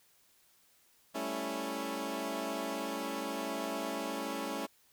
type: chord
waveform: 15% pulse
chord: A dominant seventh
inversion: third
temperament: equal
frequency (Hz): 196 / 220 / 277.2 / 329.6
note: G3 / A3 / C#4 / E4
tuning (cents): 0 / 0 / 0 / 0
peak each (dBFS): -38 / -35 / -32 / -35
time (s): 1.14-4.67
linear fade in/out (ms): 20
effects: white hiss -67 dBFS RMS until 4.92 s